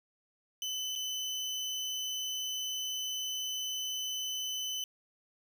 30% pulse tone with dropouts, 3022 Hz, F#7, 36 cents sharp, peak -31 dBFS, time 0.62-4.84 s, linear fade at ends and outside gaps 1 ms, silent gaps 0.954-0.959 s, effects none

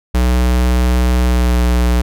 square tone with pitch glide, 61.74 to 60.61 Hz, B1 to B1, 0 to -32 cents, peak -11 dBFS, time 0.14-2.02 s, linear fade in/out 10 ms, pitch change -32 cents, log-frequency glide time 1.21-1.62 s, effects none

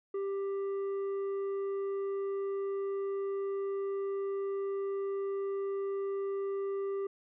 sine tone with tanh clipping, 394 Hz, G4, 9 cents sharp, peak -33 dBFS, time 0.14-7.07 s, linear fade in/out 5 ms, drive 6 dB, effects none

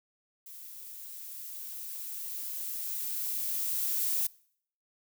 violet noise with level ramp, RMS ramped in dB -47 to -29 dBFS, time 0.46-4.27 s, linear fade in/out 5 ms, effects noise-tail reverb RT60 0.6 s tail -23 dB re dry

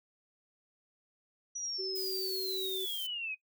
sine linear sweep, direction down, 5860 to 2489 Hz, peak -35 dBFS, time 1.55-3.35 s, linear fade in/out 10 ms
sine tone, 380.3 Hz, F#4, 48 cents sharp, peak -37 dBFS, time 1.78-2.86 s, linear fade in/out 20 ms
violet noise, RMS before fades -42 dBFS, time 1.95-3.07 s, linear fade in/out 10 ms
effects noise-tail reverb RT60 0.1 s tail -19 dB re dry

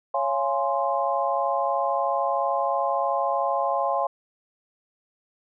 sine chord, Db major seventh, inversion none, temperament equal with one note detuned, 554.4 / 687.6 / 830.6 / 1046.5 Hz, Db5 / F5 / Ab5 / C6, 0 / -27 / 0 / 0 cents, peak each -27 dBFS, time 0.14-4.07 s, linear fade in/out 5 ms, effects none

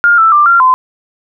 sine tone with pitch steps, 1411 / 1325 / 1185 / 1381 / 1026 Hz, F6 / E6 / D6 / F6 / C6, +17 / +9 / +15 / -20 / -34 cents, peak -4 dBFS, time 0.04-0.74 s, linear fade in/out 0 ms, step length 140 ms, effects none

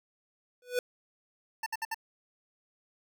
square tone with exponential growth, 494 Hz, B4, in tune, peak -24 dBFS, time 0.62-0.79 s, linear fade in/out 2 ms, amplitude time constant 36 ms
25% pulse tone bursts, 892 Hz, A5, 23 cents sharp, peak -28 dBFS, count 4, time 1.63-1.945 s, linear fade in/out 5 ms, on 33 ms, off 61 ms
effects none

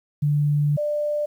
sine tone pair in turn, 146.83 / 593.3 Hz, D3 / D5, 0 / +18 cents, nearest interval 2 octaves, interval 2418 cents, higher second, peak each -17 / -21 dBFS, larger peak first, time 0.22-0.77 / 0.77-1.26 s, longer first, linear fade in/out 10 ms, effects 9-bit

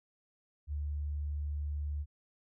sine tone, 73.42 Hz, D2, in tune, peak -33 dBFS, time 0.67-2.06 s, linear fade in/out 50 ms, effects none

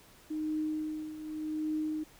sine tone with tremolo, 309.1 Hz, D#4, 11 cents flat, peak -29 dBFS, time 0.3-2.04 s, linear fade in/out 10 ms, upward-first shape triangle, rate 0.86 Hz, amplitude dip 75%, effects pink hiss -58 dBFS RMS until 2.19 s

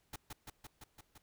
pink noise with echo, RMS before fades -44 dBFS, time 0.13-0.16 s, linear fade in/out 5 ms, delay 170 ms, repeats 6, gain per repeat -2 dB, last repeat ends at 1.18 s, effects pink hiss -75 dBFS RMS until 1.22 s

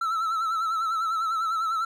triangle tone with vibrato, 1318.5 Hz, E6, in tune, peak -22 dBFS, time 0.01-1.85 s, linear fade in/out 5 ms, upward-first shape sine, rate 10 Hz, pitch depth 60 cents each way, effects none

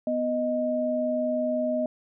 sine tone pair together, 248 / 622.3 Hz, B3 / D#5, +7 / 0 cents, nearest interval octave + major third, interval 1593 cents, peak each -28 / -25 dBFS, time 0.07-1.86 s, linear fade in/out 2 ms, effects none

